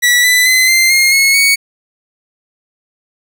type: tone with pitch steps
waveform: sawtooth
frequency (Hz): 1949 / 1993.4 / 2039 / 2085 / 2133 / 2181 / 2231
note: B6 / B6 / C7 / C7 / C7 / C#7 / C#7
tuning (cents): -23 / +16 / -45 / -7 / +33 / -29 / +11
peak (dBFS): -4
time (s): 0.02-1.56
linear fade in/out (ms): 20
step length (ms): 220
effects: none